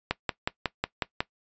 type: click train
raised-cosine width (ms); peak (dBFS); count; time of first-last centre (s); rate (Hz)
0.3; -9; 7; 0.11-1.205; 5.48
effects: noise-tail reverb RT60 0.1 s tail -19 dB re dry + resampled to 16000 Hz